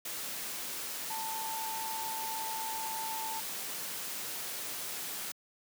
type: tone in noise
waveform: sine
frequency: 889 Hz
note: A5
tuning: 18 cents sharp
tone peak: -37 dBFS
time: 1.1-3.4 s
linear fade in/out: 5 ms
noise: white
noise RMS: -39 dBFS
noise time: 0.05-5.32 s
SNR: -1 dB
effects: high-pass 150 Hz 12 dB/octave